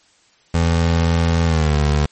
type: tone with pitch glide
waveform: 25% pulse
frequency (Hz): 83.4 to 73.87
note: E2 to D2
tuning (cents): +21 to +11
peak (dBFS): -10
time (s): 0.54-2.06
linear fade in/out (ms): 5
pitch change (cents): -210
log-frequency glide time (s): 1.45-1.76
effects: white hiss -55 dBFS RMS until 2.11 s + MP3 32 kbps